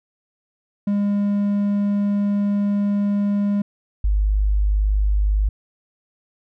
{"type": "tone pair in turn", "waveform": ["triangle", "sine"], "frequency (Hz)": [203.1, 50.91], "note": ["G#3", "G#1"], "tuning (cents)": [-38, -34], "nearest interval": "2 octaves", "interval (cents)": 2396, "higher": "first", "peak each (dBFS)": -15, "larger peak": "neither", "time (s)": [[0.87, 3.62], [4.04, 5.49]], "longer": "first", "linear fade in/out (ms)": 5, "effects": []}